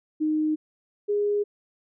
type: tone pair in turn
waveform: sine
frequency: 308.6 / 411.9 Hz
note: D#4 / G#4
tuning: -14 / -14 cents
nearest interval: perfect fourth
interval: 500 cents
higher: second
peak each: -21 dBFS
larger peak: neither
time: 0.2-0.56 / 1.08-1.44 s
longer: neither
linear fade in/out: 20 ms
effects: none